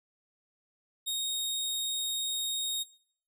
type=tone; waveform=sawtooth; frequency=3729 Hz; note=A#7; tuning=in tune; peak=-27 dBFS; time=1.06-2.84 s; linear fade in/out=20 ms; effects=noise-tail reverb RT60 0.6 s tail -20 dB re dry